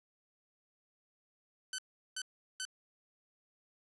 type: tone bursts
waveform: 10% pulse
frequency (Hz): 1518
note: F#6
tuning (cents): +44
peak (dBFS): -29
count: 3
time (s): 1.73-2.652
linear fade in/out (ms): 2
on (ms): 54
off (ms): 380
effects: resampled to 24000 Hz